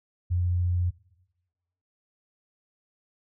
sine tone, 88.6 Hz, F2, 25 cents sharp, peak -22 dBFS, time 0.3-0.91 s, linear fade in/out 20 ms, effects noise-tail reverb RT60 1.0 s tail -20 dB re dry

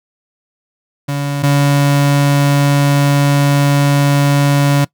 35% pulse tone pair in turn, 142.2 / 142.2 Hz, C#3 / C#3, +45 / +45 cents, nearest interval unison, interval 0 cents, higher neither, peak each -14 / -7 dBFS, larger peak second, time 1.08-1.43 / 1.43-4.85 s, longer second, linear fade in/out 10 ms, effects noise-tail reverb RT60 0.1 s tail -22 dB re dry

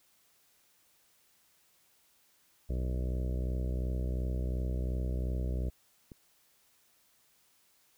harmonic tone, 62.8 Hz, B1, 30 cents sharp, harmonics 1 / 2 / 3 / 4 / 5 / 6 / 7 / 8 / 9 / 10, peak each -31 / -39 / -43 / -49 / -47 / -49 / -49 / -52 / -51 / -53 dBFS, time 2.69-5.7 s, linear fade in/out 10 ms
click, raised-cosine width 3 ms, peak -34 dBFS, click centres 6.118 s
effects white hiss -68 dBFS RMS until 7.97 s

